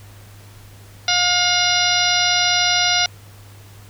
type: harmonic tone with a mistuned harmonic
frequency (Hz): 713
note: F5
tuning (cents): +36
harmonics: 1 / 2 / 3 / 4 / 5 / 6 / 7 / 8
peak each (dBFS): -23 / -23 / -23 / -23 / -23 / -23 / -23 / -23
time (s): 1.08-3.06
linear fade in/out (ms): 2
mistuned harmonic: 6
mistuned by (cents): -91
effects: added 101 Hz sine -41 dBFS peak until 3.89 s + pink hiss -47 dBFS RMS until 3.89 s